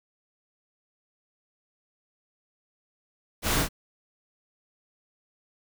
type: noise with echo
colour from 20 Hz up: pink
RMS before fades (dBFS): -26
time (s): 3.42-3.65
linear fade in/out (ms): 50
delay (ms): 39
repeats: 1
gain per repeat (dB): -2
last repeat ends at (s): 3.689
effects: none